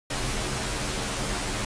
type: noise with comb filter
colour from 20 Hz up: pink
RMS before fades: -29 dBFS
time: 0.1-1.65 s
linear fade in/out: 5 ms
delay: 12 ms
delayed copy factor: -1
effects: resampled to 22050 Hz